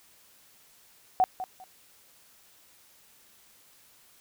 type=tone with echo; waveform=sine; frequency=746 Hz; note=F#5; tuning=14 cents sharp; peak=-18 dBFS; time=1.2-1.24 s; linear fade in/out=0 ms; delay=200 ms; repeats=2; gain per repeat=-13 dB; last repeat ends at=1.64 s; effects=white hiss -59 dBFS RMS until 4.2 s